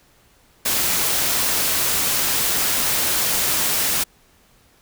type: noise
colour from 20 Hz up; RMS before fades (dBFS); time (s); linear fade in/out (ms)
white; -20; 0.65-4.04; 10
effects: pink hiss -56 dBFS RMS until 4.81 s